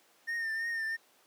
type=tone with vibrato; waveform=triangle; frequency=1819 Hz; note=A#6; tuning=43 cents flat; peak=-30 dBFS; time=0.27-0.97 s; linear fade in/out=20 ms; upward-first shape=triangle; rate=3 Hz; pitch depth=49 cents each way; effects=pink hiss -64 dBFS RMS until 1.26 s + high-pass 400 Hz 12 dB/octave